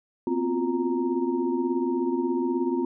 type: tone cluster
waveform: sine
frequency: 242.9 / 261.6 / 348.6 / 365.2 / 931 Hz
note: B3 / C4 / F4 / F#4 / A#5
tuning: -29 / 0 / -3 / -23 / -2 cents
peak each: -33 / -27 / -26 / -35 / -35 dBFS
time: 0.27-2.85 s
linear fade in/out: 2 ms
effects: none